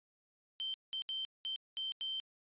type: tone bursts at uneven times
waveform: sine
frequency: 3116 Hz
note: G7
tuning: 11 cents flat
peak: -36 dBFS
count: 6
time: 0.6-0.74 / 0.93-1.02 / 1.09-1.25 / 1.45-1.56 / 1.77-1.92 / 2.01-2.2 s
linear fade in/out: 0 ms
effects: resampled to 8000 Hz